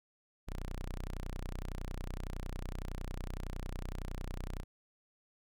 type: tone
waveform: sawtooth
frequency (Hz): 30.87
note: B0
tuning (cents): 0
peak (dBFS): -34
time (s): 0.47-4.64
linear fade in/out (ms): 20
effects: none